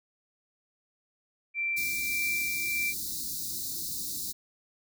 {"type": "tone with tremolo", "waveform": "sine", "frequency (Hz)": 2349, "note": "D7", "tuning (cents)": 0, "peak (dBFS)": -27, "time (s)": [1.54, 2.94], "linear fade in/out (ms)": 50, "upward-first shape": "sine", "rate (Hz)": 1.7, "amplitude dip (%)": 35}
{"type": "band-stop noise", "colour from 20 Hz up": "white", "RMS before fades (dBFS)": -35, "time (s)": [1.76, 4.33], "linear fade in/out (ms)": 20, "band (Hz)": [360, 3800], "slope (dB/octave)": 96}
{"effects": []}